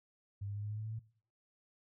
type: tone with pitch steps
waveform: sine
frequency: 100 / 101.57 / 103.17 / 104.79 / 106.44 / 108.11 / 109.81 / 111.54 Hz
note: G2 / G#2 / G#2 / G#2 / G#2 / A2 / A2 / A2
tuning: +35 / -38 / -11 / +16 / +43 / -30 / -3 / +24 cents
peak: -38 dBFS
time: 0.41-0.994 s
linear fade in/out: 10 ms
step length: 73 ms
effects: noise-tail reverb RT60 0.5 s tail -19 dB re dry